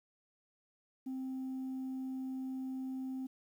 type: tone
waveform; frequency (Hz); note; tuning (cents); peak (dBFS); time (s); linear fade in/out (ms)
sine; 261.6; C4; 0; -35; 1.06-3.27; 10
effects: tanh soft clip ceiling -36 dBFS + 11-bit